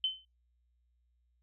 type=tone with exponential decay; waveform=sine; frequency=3064 Hz; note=G7; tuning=40 cents flat; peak=-25 dBFS; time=0.04-0.25 s; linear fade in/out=2 ms; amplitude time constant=45 ms; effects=noise-tail reverb RT60 0.2 s tail -25 dB re dry + added 60 Hz sine -70 dBFS peak until 1.42 s